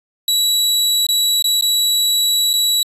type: tone with dropouts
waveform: sawtooth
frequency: 3913 Hz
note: B7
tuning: 17 cents flat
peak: -10 dBFS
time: 0.28-2.83 s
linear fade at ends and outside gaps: 2 ms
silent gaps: 1.067-1.088 / 1.424-1.442 / 1.611-1.623 / 2.532-2.537 s
effects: resampled to 32000 Hz